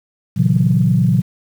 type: chord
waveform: sine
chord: F# dominant seventh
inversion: first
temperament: equal with one note detuned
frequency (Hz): 116.54 / 135.9 / 164.81 / 185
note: A#2 / C#3 / E3 / F#3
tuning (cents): 0 / -34 / 0 / 0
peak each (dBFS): -16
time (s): 0.36-1.22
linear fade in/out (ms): 20
effects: tanh soft clip ceiling -1 dBFS + 7-bit